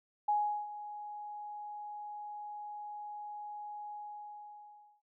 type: tone with ADSR envelope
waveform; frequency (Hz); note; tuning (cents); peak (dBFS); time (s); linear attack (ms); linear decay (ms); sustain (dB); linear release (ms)
sine; 834; G#5; +7; -26; 0.28-5.02; 8; 380; -15; 1100
effects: none